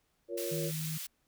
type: chord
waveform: sine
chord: Bb minor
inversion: second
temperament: just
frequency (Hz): 349.6 / 466.2 / 559.4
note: F4 / Bb4 / Db5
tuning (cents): +2 / 0 / +16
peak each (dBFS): -38 / -39 / -39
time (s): 0.28-0.72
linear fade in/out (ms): 50
type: high-pass noise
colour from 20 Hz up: white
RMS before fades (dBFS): -41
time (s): 0.37-1.07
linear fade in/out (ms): 10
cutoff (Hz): 1900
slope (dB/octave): 12
type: tone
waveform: sine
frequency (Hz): 157.8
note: D#3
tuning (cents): +25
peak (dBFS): -35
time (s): 0.51-0.98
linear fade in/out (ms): 10
effects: pink hiss -75 dBFS RMS until 1.27 s